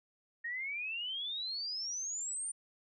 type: exponential sweep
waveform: sine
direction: up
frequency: 1838 to 9210 Hz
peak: -36 dBFS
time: 0.44-2.52 s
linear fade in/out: 10 ms
effects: none